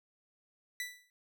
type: tone with exponential decay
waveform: sawtooth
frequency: 1975.5 Hz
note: B6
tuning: in tune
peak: -30 dBFS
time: 0.8-1.1 s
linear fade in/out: 1 ms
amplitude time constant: 64 ms
effects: none